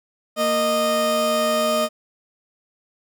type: tone pair together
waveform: 30% pulse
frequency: 231.5 / 618 Hz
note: A#3 / D#5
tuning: -12 / -12 cents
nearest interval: octave + perfect fourth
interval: 1700 cents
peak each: -23 / -16 dBFS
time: 0.36-1.89 s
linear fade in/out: 50 ms
effects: none